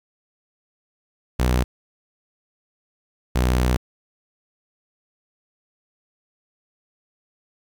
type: tone pair in turn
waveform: sawtooth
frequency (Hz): 62.1 / 62.1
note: B1 / B1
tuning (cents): +10 / +10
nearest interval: unison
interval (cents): 0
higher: neither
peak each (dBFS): -13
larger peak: neither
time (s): 1.39-1.64 / 3.35-3.77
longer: second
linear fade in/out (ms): 10
effects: 9-bit